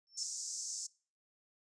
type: tone with exponential growth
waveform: sine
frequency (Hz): 5380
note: E8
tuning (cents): +34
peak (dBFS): -34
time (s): 0.07-0.23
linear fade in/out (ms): 0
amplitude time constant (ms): 33
type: band-pass noise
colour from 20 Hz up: white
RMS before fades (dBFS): -42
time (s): 0.17-0.87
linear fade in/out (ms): 10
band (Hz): 5400 to 7600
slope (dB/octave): 48
effects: noise-tail reverb RT60 0.4 s tail -23 dB re dry + resampled to 22050 Hz